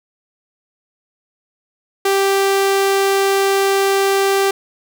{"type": "tone", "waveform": "sawtooth", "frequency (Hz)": 392, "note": "G4", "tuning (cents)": 0, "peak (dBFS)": -9, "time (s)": [2.05, 4.51], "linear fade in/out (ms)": 5, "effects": []}